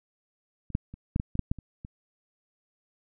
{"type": "clicks", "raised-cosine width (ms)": 5, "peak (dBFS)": [-30, -12, -29, -13, -16, -20, -12, -14, -29, -27], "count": 10, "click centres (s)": [0.703, 0.751, 0.94, 1.161, 1.199, 1.354, 1.393, 1.515, 1.587, 1.849], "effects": []}